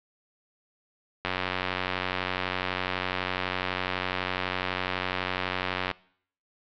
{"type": "click train", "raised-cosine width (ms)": 0.3, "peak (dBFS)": -11, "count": 430, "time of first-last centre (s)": [1.25, 5.913], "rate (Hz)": 92, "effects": ["noise-tail reverb RT60 0.6 s tail -22 dB re dry", "low-pass 4000 Hz 12 dB/octave"]}